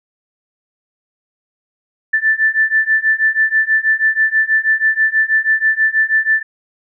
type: beating tone pair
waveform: sine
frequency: 1760 / 1766.2 Hz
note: A6 / A6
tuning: 0 / +6 cents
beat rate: 6.2 Hz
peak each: -15 / -14 dBFS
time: 2.13-6.43 s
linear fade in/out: 10 ms
effects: none